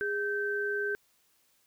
sine tone pair together, 410.5 / 1550 Hz, G#4 / G6, -20 / -20 cents, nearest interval octave + major seventh, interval 2300 cents, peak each -32 / -31 dBFS, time 0.01-0.95 s, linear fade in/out 0 ms, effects white hiss -69 dBFS RMS until 1.66 s

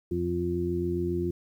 harmonic tone, 87.31 Hz, F2, in tune, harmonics 1 / 2 / 3 / 4, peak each -33 / -33 / -37 / -28 dBFS, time 0.11-1.31 s, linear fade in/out 5 ms, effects 10-bit

